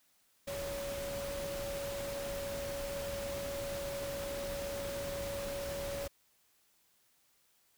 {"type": "tone in noise", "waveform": "sine", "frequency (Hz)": 561, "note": "C#5", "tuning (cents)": 21, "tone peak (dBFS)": -38, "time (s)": [0.47, 6.08], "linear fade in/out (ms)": 10, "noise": "pink", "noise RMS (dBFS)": -43, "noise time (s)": [0.47, 6.08], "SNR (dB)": 2, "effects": ["white hiss -71 dBFS RMS until 7.77 s"]}